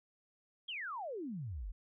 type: exponential sweep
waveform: sine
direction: down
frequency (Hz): 3356 to 38.89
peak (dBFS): -39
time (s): 0.68-1.72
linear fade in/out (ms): 10
effects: none